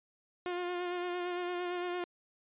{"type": "tone with vibrato", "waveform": "sawtooth", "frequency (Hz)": 355.2, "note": "F4", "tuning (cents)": 29, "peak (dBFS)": -30, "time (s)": [0.46, 2.04], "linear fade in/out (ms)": 0, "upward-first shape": "sine", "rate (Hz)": 8.8, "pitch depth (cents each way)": 24, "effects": ["resampled to 8000 Hz"]}